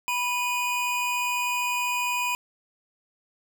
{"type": "tone pair together", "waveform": "square", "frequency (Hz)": [980.6, 2471], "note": ["B5", "D#7"], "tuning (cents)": [-13, -13], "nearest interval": "octave + major third", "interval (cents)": 1600, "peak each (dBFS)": -28, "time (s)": [0.08, 2.35], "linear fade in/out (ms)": 0, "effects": []}